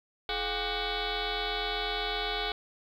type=tone with frequency modulation; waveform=sine; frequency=1480 Hz; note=F#6; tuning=in tune; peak=-29 dBFS; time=0.29-2.52 s; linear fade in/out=2 ms; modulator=381 Hz; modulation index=6.7; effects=10-bit